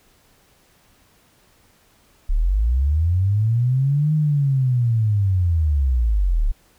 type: linear two-way sweep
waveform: sine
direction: up then down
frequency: 32.7 to 155.56 to 32.7 Hz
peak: -15 dBFS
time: 2.29-6.52 s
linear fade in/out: 10 ms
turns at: 4.14 s
effects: pink hiss -57 dBFS RMS until 6.78 s